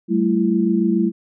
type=tone cluster; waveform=sine; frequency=191.9 / 218.9 / 335.1 Hz; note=G3 / A3 / E4; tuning=-37 / -9 / +29 cents; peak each=-19 dBFS; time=0.08-1.12 s; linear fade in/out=50 ms; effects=none